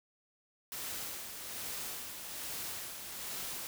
white noise with tremolo, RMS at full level -40 dBFS, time 0.72-3.67 s, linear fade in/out 0 ms, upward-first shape sine, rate 1.2 Hz, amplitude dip 45%, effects none

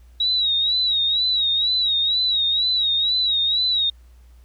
sine tone with vibrato, 3840 Hz, B7, 49 cents flat, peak -17 dBFS, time 0.2-3.9 s, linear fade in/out 5 ms, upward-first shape sine, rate 2.1 Hz, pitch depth 82 cents each way, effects added 60 Hz sine -45 dBFS peak until 4.44 s + pink hiss -62 dBFS RMS until 4.44 s

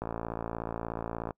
click train, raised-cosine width 1 ms, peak -20 dBFS, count 74, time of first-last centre 0.02-1.307 s, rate 56.7 Hz, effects noise-tail reverb RT60 0.1 s tail -26 dB re dry

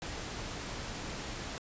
pink noise, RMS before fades -40 dBFS, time 0.02-1.58 s, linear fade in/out 0 ms, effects resampled to 16000 Hz

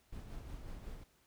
brown noise with tremolo, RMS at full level -45 dBFS, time 0.12-1.04 s, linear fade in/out 10 ms, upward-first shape sine, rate 5.5 Hz, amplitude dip 40%, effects pink hiss -71 dBFS RMS until 1.26 s

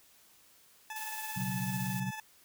20% pulse tone with tremolo, 869 Hz, A5, 22 cents flat, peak -33 dBFS, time 0.9-2.2 s, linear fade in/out 2 ms, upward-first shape sine, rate 18 Hz, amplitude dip 45%
blue noise, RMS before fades -43 dBFS, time 0.96-2 s, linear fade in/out 2 ms
sine chord, B suspended second, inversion none, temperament equal with one note detuned, 123.47 / 138.59 / 188.12 Hz, B2 / C#3 / F#3, 0 / 0 / +29 cents, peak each -38 / -39 / -35 dBFS, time 1.36-2.11 s, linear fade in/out 10 ms
effects white hiss -62 dBFS RMS until 2.44 s

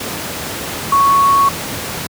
sine tone in noise, 1110 Hz, C#6, 2 cents sharp, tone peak -8 dBFS, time 0.92-1.49 s, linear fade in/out 5 ms, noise pink, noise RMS -23 dBFS, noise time 0-2.07 s, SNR +12 dB, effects high-pass 100 Hz 12 dB/octave

